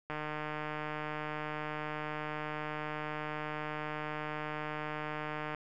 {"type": "click train", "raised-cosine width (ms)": 0.5, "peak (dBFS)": -23, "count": 829, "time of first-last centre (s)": [0.1, 5.547], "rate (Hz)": 152, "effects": []}